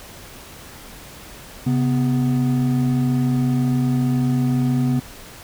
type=tone pair together; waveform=triangle; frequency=134.3 / 248.7 Hz; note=C3 / B3; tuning=+46 / +12 cents; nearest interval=major seventh; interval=1066 cents; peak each=-17 dBFS; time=1.66-5 s; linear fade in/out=10 ms; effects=pink hiss -40 dBFS RMS until 5.43 s